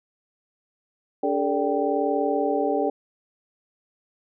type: tone cluster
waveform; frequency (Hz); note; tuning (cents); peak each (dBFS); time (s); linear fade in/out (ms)
sine; 287 / 407 / 447.7 / 583 / 781; D4 / G#4 / A4 / D5 / G5; -40 / -35 / +30 / -13 / -7; -27; 1.23-2.9; 5
effects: none